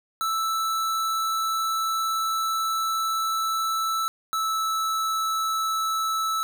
square tone pair in turn, 1318.5 / 1310.9 Hz, E6 / E6, 0 / -10 cents, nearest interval unison, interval 10 cents, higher first, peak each -24 dBFS, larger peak neither, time 0.21-4.08 / 4.33-6.43 s, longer first, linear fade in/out 0 ms, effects none

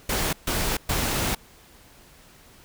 pink noise bursts at uneven times, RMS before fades -25 dBFS, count 3, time 0.09-0.33 / 0.47-0.77 / 0.89-1.35 s, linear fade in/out 5 ms, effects pink hiss -52 dBFS RMS until 2.64 s

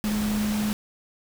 sine tone in noise, 210.9 Hz, G#3, 27 cents sharp, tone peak -23 dBFS, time 0.04-0.73 s, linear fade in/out 0 ms, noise pink, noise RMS -33 dBFS, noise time 0.04-0.73 s, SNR +7 dB, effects none

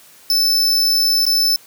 45% pulse tone with dropouts, 5274 Hz, E8, in tune, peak -13 dBFS, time 0.3-1.56 s, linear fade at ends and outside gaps 1 ms, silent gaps 1.253-1.265 s, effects white hiss -46 dBFS RMS until 1.66 s + high-pass 100 Hz 12 dB/octave

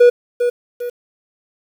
triangle tone with echo, 485 Hz, B4, 31 cents flat, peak -3 dBFS, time 0-0.1 s, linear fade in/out 10 ms, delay 400 ms, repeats 2, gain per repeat -8 dB, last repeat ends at 0.9 s, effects 7-bit

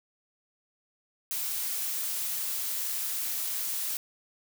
blue noise, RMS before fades -32 dBFS, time 1.31-3.97 s, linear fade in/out 0 ms, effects none

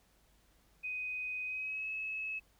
sine tone with pitch glide, 2502 to 2584 Hz, D#7 to E7, +9 to -35 cents, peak -36 dBFS, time 0.83-2.4 s, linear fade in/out 20 ms, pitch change +56 cents, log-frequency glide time 1.45-1.88 s, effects added 50 Hz sine -70 dBFS peak until 2.59 s + pink hiss -70 dBFS RMS until 2.59 s

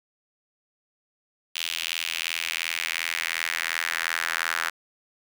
sawtooth tone with high-pass filter sweep, 82.8 Hz, E2, 8 cents sharp, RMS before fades -29 dBFS, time 1.55-4.7 s, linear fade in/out 10 ms, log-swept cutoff 3000 to 1500 Hz, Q 2.6, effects none

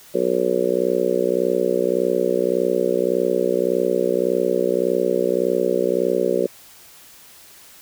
harmonic tone, 61.74 Hz, B1, in tune, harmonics 3 / 4 / 5 / 6 / 7 / 8 / 9, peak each -30 / -29 / -31 / -22 / -23 / -23 / -24 dBFS, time 0.14-6.47 s, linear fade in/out 10 ms, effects white hiss -46 dBFS RMS until 7.81 s

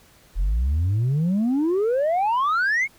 sine exponential sweep, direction up, 40.65 to 2243 Hz, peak -16 dBFS, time 0.35-2.88 s, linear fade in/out 50 ms, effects tanh soft clip ceiling -17 dBFS + pink hiss -54 dBFS RMS until 2.98 s

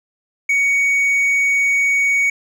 sine tone with hard clipping, 2239 Hz, C#7, 17 cents sharp, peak -14 dBFS, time 0.49-2.3 s, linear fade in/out 5 ms, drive 3 dB, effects none

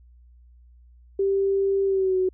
sine tone with pitch glide, 392 to 371.9 Hz, G4 to F#4, 0 to +9 cents, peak -19 dBFS, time 1.19-2.29 s, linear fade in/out 5 ms, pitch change -91 cents, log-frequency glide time 1.85-2.17 s, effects added 60 Hz sine -49 dBFS peak until 2.33 s

